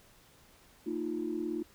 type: chord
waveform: sine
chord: Bb suspended fourth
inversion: none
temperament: equal with one note detuned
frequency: 228.2 / 311.1 / 349.2 Hz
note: Bb3 / Eb4 / F4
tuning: -37 / 0 / 0 cents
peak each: -39 / -35 / -35 dBFS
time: 0.86-1.63 s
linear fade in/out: 10 ms
effects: tanh soft clip ceiling -24 dBFS + pink hiss -61 dBFS RMS until 1.74 s